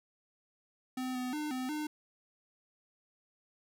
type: tone with pitch steps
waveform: square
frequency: 256.1 / 251.7 / 301.7 / 256.2 / 302.9 Hz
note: C4 / B3 / D4 / C4 / D#4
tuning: -37 / +33 / +47 / -36 / -46 cents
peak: -35 dBFS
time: 0.97-1.87 s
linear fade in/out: 5 ms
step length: 180 ms
effects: none